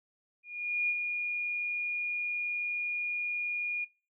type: tone with ADSR envelope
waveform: sine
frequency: 2433 Hz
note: D#7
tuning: 39 cents flat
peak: -26 dBFS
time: 0.43-3.85 s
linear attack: 460 ms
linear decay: 48 ms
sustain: -5 dB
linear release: 13 ms
effects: noise-tail reverb RT60 0.3 s tail -19 dB re dry